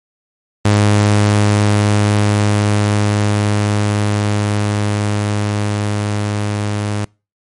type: tone with level ramp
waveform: sawtooth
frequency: 103.8 Hz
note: G#2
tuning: in tune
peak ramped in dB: -5 to -13 dBFS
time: 0.65-7.05 s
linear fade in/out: 5 ms
effects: noise-tail reverb RT60 0.3 s tail -26 dB re dry + MP3 48 kbps